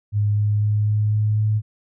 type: tone with pitch steps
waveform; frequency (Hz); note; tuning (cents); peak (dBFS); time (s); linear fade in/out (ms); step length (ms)
sine; 103.9 / 104.56 / 105.23 / 105.9 / 106.57 / 107.25; G#2 / G#2 / G#2 / G#2 / G#2 / A2; +1 / +12 / +23 / +34 / +45 / -44; -16; 0.12-1.62; 50; 250
effects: none